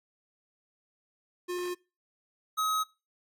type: tone pair in turn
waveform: square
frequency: 356.8 / 1271.5 Hz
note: F4 / D#6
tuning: +37 / +37 cents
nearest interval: octave + minor seventh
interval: 2200 cents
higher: second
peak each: -32 / -27 dBFS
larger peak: second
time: 1.48-1.75 / 2.57-2.84 s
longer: neither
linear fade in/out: 20 ms
effects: noise-tail reverb RT60 0.3 s tail -23 dB re dry + AAC 64 kbps